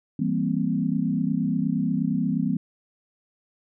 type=chord; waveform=sine; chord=C dominant seventh; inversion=first; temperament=equal; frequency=164.81 / 196 / 233.1 / 261.6 Hz; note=E3 / G3 / Bb3 / C4; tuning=0 / 0 / 0 / 0 cents; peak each=-27 dBFS; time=0.19-2.57 s; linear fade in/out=5 ms; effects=none